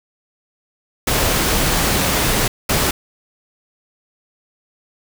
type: noise bursts at uneven times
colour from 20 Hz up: pink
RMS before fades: -17 dBFS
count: 2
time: 1.07-2.48 / 2.69-2.91 s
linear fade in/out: 5 ms
effects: none